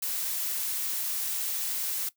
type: noise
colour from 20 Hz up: blue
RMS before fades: -31 dBFS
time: 0.02-2.09 s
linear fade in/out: 5 ms
effects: noise-tail reverb RT60 0.1 s tail -17 dB re dry